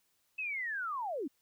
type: linear sweep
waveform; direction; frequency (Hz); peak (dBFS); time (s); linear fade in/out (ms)
sine; down; 2637 to 240; -34; 0.38-1.28; 10
effects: white hiss -75 dBFS RMS until 1.41 s